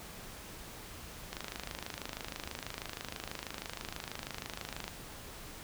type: click train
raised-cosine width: 0.2 ms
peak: -21 dBFS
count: 94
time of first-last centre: 1.33-4.88 s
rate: 26.2 Hz
effects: pink hiss -48 dBFS RMS until 5.63 s